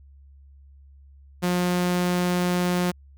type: tone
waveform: sawtooth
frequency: 178.3 Hz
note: F3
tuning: 36 cents sharp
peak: -17 dBFS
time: 1.42-2.92 s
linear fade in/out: 20 ms
effects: added 69 Hz sine -47 dBFS peak until 3.17 s